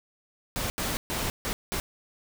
pink noise bursts at uneven times, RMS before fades -30 dBFS, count 5, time 0.56-0.7 / 0.78-0.97 / 1.1-1.3 / 1.45-1.53 / 1.72-1.8 s, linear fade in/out 0 ms, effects none

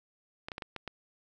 clicks, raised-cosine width 0.3 ms, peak -22 dBFS, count 6, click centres 0.485 / 0.518 / 0.581 / 0.622 / 0.763 / 0.877 s, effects none

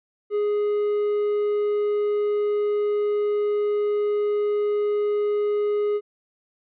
triangle tone, 415.3 Hz, G#4, in tune, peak -18 dBFS, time 0.3-6.01 s, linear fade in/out 50 ms, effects resampled to 8000 Hz

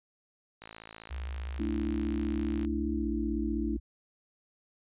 click train, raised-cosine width 0.3 ms, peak -29 dBFS, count 113, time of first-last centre 0.62-2.649 s, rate 55.2 Hz
sine tone with pitch glide, 67.5 to 59.44 Hz, C#2 to A#1, -45 to +34 cents, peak -34 dBFS, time 1.1-3.8 s, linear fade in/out 20 ms, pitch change -221 cents, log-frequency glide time 2.95-3.09 s
sine chord, A suspended fourth, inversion none, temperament equal, 220 / 293.7 / 329.6 Hz, A3 / D4 / E4, 0 / 0 / 0 cents, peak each -34 dBFS, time 1.59-3.77 s, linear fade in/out 10 ms
effects resampled to 8000 Hz

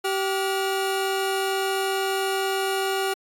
25% pulse tone pair together, 386.7 / 1436 Hz, G4 / F6, -24 / +48 cents, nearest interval octave + major seventh, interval 2272 cents, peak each -20 / -26 dBFS, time 0.04-3.14 s, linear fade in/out 10 ms, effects AAC 64 kbps

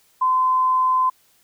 sine tone, 1027 Hz, C6, 33 cents flat, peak -15 dBFS, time 0.21-1.1 s, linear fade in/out 10 ms, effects white hiss -59 dBFS RMS until 1.43 s

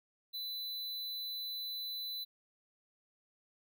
square tone, 4000 Hz, B7, 21 cents sharp, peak -39 dBFS, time 0.33-2.25 s, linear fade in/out 20 ms, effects none

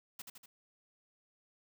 white noise with echo, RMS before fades -45 dBFS, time 0.19-0.22 s, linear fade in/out 5 ms, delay 80 ms, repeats 3, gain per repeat -4 dB, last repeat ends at 0.46 s, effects none

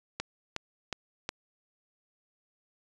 click train, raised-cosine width 0.2 ms, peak -15 dBFS, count 4, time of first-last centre 0.2-1.291 s, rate 2.75 Hz, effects resampled to 22050 Hz

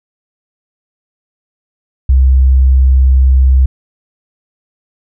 sine tone, 65.41 Hz, C2, in tune, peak -4 dBFS, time 2.09-3.66 s, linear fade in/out 5 ms, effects none

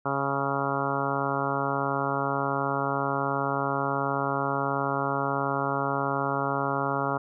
harmonic tone, 138.59 Hz, C#3, in tune, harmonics 1 / 2 / 3 / 4 / 5 / 6 / 7 / 8 / 9 / 10, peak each -34 / -34 / -34 / -34 / -34 / -34 / -34 / -34 / -34 / -34 dBFS, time 0.05-7.18 s, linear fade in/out 10 ms, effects none

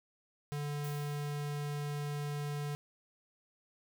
square tone, 146 Hz, D3, 10 cents flat, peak -36 dBFS, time 0.52-2.75 s, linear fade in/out 0 ms
blue noise with exponential decay, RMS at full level -49 dBFS, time 0.84-1.72 s, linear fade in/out 2 ms, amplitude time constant 190 ms
effects none

